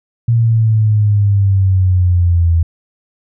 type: exponential sweep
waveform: sine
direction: down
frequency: 117.6 to 82.41 Hz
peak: -8 dBFS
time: 0.28-2.63 s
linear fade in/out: 5 ms
effects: none